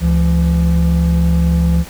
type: tone pair together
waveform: triangle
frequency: 71 / 169.1 Hz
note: C#2 / E3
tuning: +42 / +44 cents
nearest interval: octave + minor third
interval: 1502 cents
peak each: -11 dBFS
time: 0-1.85 s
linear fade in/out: 50 ms
effects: pink hiss -35 dBFS RMS until 1.89 s